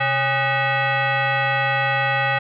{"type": "tone with frequency modulation", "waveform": "sine", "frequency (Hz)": 553, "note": "C#5", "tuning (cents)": -4, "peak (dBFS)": -17, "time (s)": [0, 2.39], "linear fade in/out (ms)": 10, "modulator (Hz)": 684, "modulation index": 3.1, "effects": []}